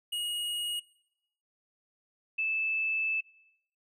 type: tone pair in turn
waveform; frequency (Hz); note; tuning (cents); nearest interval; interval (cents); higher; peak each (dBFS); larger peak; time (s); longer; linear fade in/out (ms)
square / sine; 2882 / 2627; F#7 / E7; -46 / -7; major second; 161; first; -31 / -27; second; 0.12-0.8 / 2.38-3.21; second; 10
effects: noise-tail reverb RT60 0.8 s tail -22 dB re dry